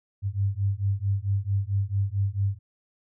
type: beating tone pair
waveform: sine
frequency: 97 / 101.5 Hz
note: G2 / G#2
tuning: -18 / -39 cents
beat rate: 4.5 Hz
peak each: -26 dBFS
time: 0.22-2.59 s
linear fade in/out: 50 ms
effects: none